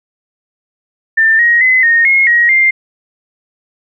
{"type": "tone with pitch steps", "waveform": "sine", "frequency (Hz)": [1789, 1885, 2032, 1850, 2157, 1893, 2103], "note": ["A6", "A#6", "B6", "A#6", "C#7", "A#6", "C7"], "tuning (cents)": [28, 19, 49, -14, -48, 26, 8], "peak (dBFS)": -6, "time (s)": [1.17, 2.71], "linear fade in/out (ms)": 10, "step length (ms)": 220, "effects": []}